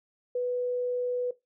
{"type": "tone", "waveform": "sine", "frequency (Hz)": 493.9, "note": "B4", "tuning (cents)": 0, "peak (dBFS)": -26, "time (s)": [0.35, 1.31], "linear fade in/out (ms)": 5, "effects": ["noise-tail reverb RT60 0.2 s tail -18 dB re dry"]}